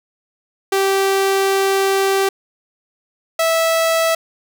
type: tone pair in turn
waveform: sawtooth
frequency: 389.3 / 654.7 Hz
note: G4 / E5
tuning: -12 / -12 cents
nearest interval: major sixth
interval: 900 cents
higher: second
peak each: -10 dBFS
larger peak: neither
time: 0.72-2.29 / 3.39-4.15 s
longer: first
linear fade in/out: 5 ms
effects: none